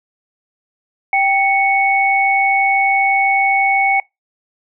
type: tone pair together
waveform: sine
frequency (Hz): 784 / 2217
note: G5 / C#7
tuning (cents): 0 / 0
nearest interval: octave + tritone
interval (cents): 1800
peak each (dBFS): -14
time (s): 1.13-4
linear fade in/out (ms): 2
effects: noise-tail reverb RT60 0.2 s tail -25 dB re dry